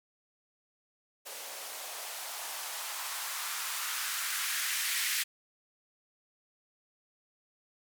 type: noise with band-pass filter sweep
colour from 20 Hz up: violet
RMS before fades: -36 dBFS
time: 1.25-5.24 s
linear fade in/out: 20 ms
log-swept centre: 510 to 2000 Hz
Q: 1.9
effects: none